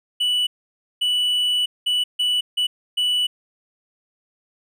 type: tone bursts at uneven times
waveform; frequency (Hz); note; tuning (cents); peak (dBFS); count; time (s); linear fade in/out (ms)
triangle; 2960; F#7; 0; -16; 6; 0.2-0.47 / 1.01-1.66 / 1.86-2.04 / 2.19-2.41 / 2.57-2.67 / 2.97-3.27; 10
effects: none